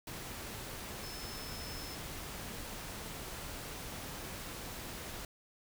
sine tone in noise, 5240 Hz, E8, 11 cents flat, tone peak -48 dBFS, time 1.03-1.95 s, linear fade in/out 2 ms, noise pink, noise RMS -44 dBFS, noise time 0.07-5.25 s, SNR -7 dB, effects none

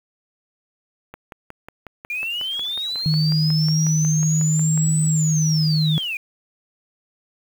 click train, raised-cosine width 0.5 ms, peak -21 dBFS, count 21, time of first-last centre 1.14-4.776 s, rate 5.5 Hz
sine linear two-way sweep, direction up then down, 2379 to 8070 to 2379 Hz, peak -23 dBFS, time 2.1-6.17 s, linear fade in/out 2 ms, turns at 5.02 s
sine tone, 155.56 Hz, D#3, in tune, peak -16 dBFS, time 3.06-5.98 s, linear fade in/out 0 ms
effects 7-bit

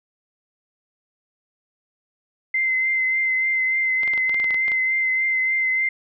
sine tone with vibrato, 2070 Hz, C7, 19 cents flat, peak -18 dBFS, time 2.54-5.89 s, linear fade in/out 5 ms, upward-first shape triangle, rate 3.4 Hz, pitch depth 24 cents each way
clicks, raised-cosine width 0.3 ms, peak -18 dBFS, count 12, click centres 4.033 / 4.077 / 4.136 / 4.177 / 4.295 / 4.344 / 4.4 / 4.443 / 4.507 / 4.544 / 4.681 / 4.718 s
effects none

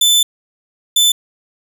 sawtooth tone pair in turn, 3520 / 3520 Hz, A7 / A7, 0 / 0 cents, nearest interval unison, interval 0 cents, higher neither, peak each -6 dBFS, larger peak neither, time 0.01-0.23 / 0.96-1.12 s, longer first, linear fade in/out 5 ms, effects none

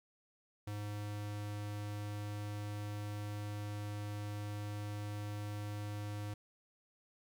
square tone, 103.83 Hz, G#2, in tune, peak -40 dBFS, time 0.67-6.34 s, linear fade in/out 5 ms, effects 12-bit

